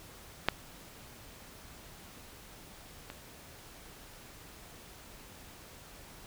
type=clicks; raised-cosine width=0.3 ms; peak=-8 / -26 dBFS; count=2; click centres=0.486 / 3.101 s; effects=pink hiss -52 dBFS RMS until 6.26 s